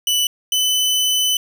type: tone pair in turn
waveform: sawtooth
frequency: 2976 / 3012 Hz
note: F#7 / F#7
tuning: +9 / +30 cents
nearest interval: unison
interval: 21 cents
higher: second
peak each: -12 dBFS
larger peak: neither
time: 0.07-0.27 / 0.52-1.37 s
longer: second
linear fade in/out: 2 ms
effects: none